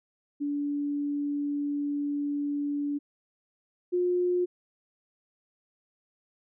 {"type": "tone pair in turn", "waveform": "sine", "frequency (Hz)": [288.5, 357.4], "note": ["D4", "F4"], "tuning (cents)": [-31, 40], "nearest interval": "major third", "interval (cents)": 371, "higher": "second", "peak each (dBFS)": [-27, -23], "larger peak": "second", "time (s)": [[0.4, 2.99], [3.92, 4.46]], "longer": "first", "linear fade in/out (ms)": 20, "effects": []}